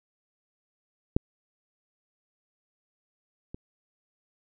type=clicks; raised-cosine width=3 ms; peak=-8 / -25 dBFS; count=2; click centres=1.165 / 3.545 s; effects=none